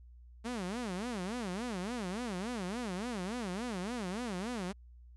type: tone with vibrato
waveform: sawtooth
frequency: 210.7 Hz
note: G#3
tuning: 25 cents sharp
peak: -32 dBFS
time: 0.44-4.73 s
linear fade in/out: 20 ms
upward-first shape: sine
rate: 3.5 Hz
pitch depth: 300 cents each way
effects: added 60 Hz sine -52 dBFS peak until 5.16 s + resampled to 24000 Hz